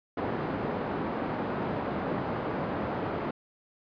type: band-pass noise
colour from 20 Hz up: pink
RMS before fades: -32 dBFS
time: 0.17-3.31 s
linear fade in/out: 5 ms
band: 160 to 1100 Hz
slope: 12 dB/octave
effects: resampled to 11025 Hz